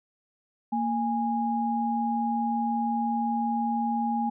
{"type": "tone pair together", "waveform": "sine", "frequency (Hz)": [231.4, 824.6], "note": ["A#3", "G#5"], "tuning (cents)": [-13, -13], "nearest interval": "octave + minor seventh", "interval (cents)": 2200, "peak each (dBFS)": -27, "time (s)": [0.72, 4.3], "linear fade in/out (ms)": 10, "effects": []}